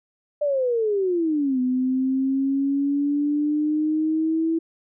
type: exponential two-way sweep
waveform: sine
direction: down then up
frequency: 600 to 251.7 to 328.7 Hz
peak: -19 dBFS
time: 0.41-4.59 s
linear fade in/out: 10 ms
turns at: 1.6 s
effects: none